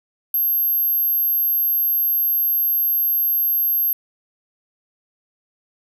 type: tone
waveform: sine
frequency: 12520 Hz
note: G9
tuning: 3 cents flat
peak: -16 dBFS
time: 0.34-3.93 s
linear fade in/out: 2 ms
effects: none